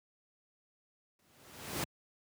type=noise with exponential growth; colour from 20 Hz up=pink; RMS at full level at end=-33 dBFS; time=1.19-1.84 s; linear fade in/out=2 ms; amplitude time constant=140 ms; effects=high-pass 100 Hz 12 dB/octave